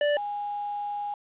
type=tone pair in turn; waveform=square / sine; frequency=586 / 822.3 Hz; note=D5 / G#5; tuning=-4 / -17 cents; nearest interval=tritone; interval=587 cents; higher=second; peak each=-22 / -29 dBFS; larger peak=first; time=0.01-0.17 / 0.17-1.14 s; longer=second; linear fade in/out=2 ms; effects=resampled to 8000 Hz + 9-bit